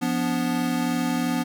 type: chord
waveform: square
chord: B diminished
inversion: second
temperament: equal with one note detuned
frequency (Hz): 174.61 / 246.9 / 289.8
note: F3 / B3 / D4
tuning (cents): 0 / 0 / -23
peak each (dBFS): -30 / -25 / -29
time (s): 0.01-1.44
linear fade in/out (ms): 20
effects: none